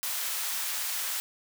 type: high-pass noise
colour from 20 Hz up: white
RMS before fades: -32 dBFS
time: 0.03-1.2 s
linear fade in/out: 0 ms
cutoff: 880 Hz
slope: 12 dB/octave
effects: none